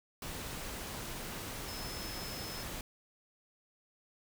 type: tone in noise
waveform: sine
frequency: 5200 Hz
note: E8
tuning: 24 cents flat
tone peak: -46 dBFS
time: 1.68-2.63 s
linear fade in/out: 2 ms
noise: pink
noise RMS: -42 dBFS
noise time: 0.22-2.81 s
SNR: -7 dB
effects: none